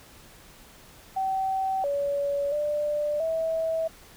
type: tone with pitch steps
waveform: sine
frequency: 767 / 567 / 593 / 649 Hz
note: G5 / C#5 / D5 / E5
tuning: -38 / +39 / +17 / -27 cents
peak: -24 dBFS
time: 1.16-3.88 s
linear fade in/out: 10 ms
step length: 680 ms
effects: pink hiss -51 dBFS RMS until 4.16 s